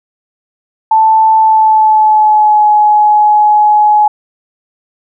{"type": "tone with pitch glide", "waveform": "sine", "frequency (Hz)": [880, 843.2], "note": ["A5", "G#5"], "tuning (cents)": [0, 26], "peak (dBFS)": -4, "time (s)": [0.91, 4.08], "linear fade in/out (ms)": 5, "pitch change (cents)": -74, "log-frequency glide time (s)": [1.38, 2.68], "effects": []}